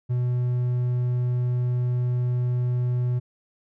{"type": "tone", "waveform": "triangle", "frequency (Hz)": 123.47, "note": "B2", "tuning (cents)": 0, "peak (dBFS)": -19, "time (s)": [0.09, 3.2], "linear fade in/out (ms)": 20, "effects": []}